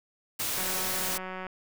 white noise, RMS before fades -31 dBFS, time 0.39-1.18 s, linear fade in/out 10 ms
click train, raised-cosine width 0.5 ms, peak -23 dBFS, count 166, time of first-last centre 0.58-1.467 s, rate 186 Hz
effects none

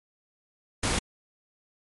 pink noise, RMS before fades -26 dBFS, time 0.83-0.99 s, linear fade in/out 5 ms, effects MP3 48 kbps

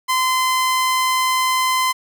sawtooth tone, 1030 Hz, C6, 28 cents flat, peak -12 dBFS, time 0.08-1.93 s, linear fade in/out 20 ms, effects none

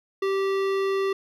sine tone with hard clipping, 389.4 Hz, G4, 12 cents flat, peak -24 dBFS, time 0.22-1.13 s, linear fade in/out 5 ms, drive 16 dB, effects none

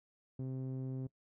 sawtooth tone with low-pass filter, 130.81 Hz, C3, in tune, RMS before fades -40 dBFS, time 0.39-1.07 s, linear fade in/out 5 ms, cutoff 320 Hz, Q 1, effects noise-tail reverb RT60 0.1 s tail -21 dB re dry

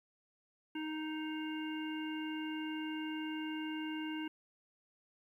harmonic tone, 311.1 Hz, D#4, in tune, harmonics 1 / 3 / 5 / 7 / 9, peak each -38 / -49 / -49 / -52 / -48 dBFS, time 0.75-4.28 s, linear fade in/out 5 ms, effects 12-bit

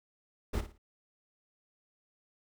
brown noise with echo, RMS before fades -31 dBFS, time 0.53-0.61 s, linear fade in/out 10 ms, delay 57 ms, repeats 3, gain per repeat -11 dB, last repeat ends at 0.781 s, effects none

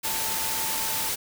sine tone in noise, 888 Hz, A5, 16 cents sharp, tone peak -36 dBFS, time 0.04-1.1 s, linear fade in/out 20 ms, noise white, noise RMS -28 dBFS, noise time 0.03-1.16 s, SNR -11 dB, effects none

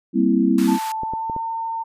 sine chord, C dominant seventh, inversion second, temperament equal, 196 / 233.1 / 261.6 / 329.6 Hz, G3 / Bb3 / C4 / E4, 0 / 0 / 0 / 0 cents, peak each -20 / -20 / -19 / -20 dBFS, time 0.13-0.79 s, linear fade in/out 50 ms
pink high-pass noise, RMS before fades -34 dBFS, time 0.58-0.92 s, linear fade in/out 2 ms, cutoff 860 Hz, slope 48 dB/octave
sine tone with pitch glide, 881 to 906.8 Hz, A5 to A#5, +2 to -48 cents, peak -23 dBFS, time 0.67-1.84 s, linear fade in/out 20 ms, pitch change +50 cents, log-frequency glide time 0.98-1.4 s
clicks, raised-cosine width 2 ms, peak -18 dBFS, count 4, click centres 1.034 / 1.136 / 1.298 / 1.364 s
effects resampled to 32000 Hz

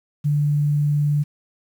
sine tone, 146.83 Hz, D3, in tune, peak -16 dBFS, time 0.24-1.24 s, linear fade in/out 20 ms, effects 8-bit

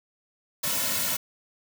white noise with comb filter, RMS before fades -27 dBFS, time 0.63-1.17 s, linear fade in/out 10 ms, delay 2.5 ms, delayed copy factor -1, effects none

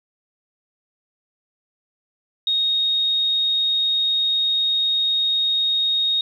sine tone, 3732 Hz, A#7, 1 cent sharp, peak -17 dBFS, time 2.47-6.21 s, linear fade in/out 2 ms, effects 9-bit

